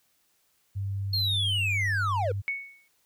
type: tone with pitch glide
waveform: sine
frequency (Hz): 98.5 to 99.13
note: G2 to G2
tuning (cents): +9 to +20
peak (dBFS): -28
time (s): 0.75-2.42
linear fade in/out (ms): 20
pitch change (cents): +11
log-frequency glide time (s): 1.23-2.01
type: linear sweep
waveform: triangle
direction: down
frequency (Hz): 4322 to 440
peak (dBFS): -24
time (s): 1.13-2.32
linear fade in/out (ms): 5
type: tone with exponential decay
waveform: sine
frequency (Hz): 2217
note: C#7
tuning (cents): 0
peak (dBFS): -24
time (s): 2.48-2.88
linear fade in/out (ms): 0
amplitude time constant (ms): 85
effects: white hiss -69 dBFS RMS until 3.05 s